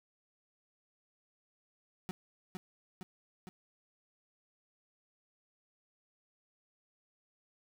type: tone with echo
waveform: 35% pulse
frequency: 185 Hz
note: F#3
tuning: in tune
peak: -35 dBFS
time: 2.09-2.11 s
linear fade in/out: 0 ms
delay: 460 ms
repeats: 3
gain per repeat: -3 dB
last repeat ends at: 3.49 s
effects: none